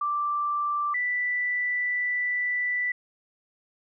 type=tone pair in turn; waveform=sine; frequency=1174.7 / 1975.6 Hz; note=D6 / B6; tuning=0 / 0 cents; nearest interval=major sixth; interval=900 cents; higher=second; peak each=-24 dBFS; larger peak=neither; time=0.01-0.94 / 0.94-2.92 s; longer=second; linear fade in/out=5 ms; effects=none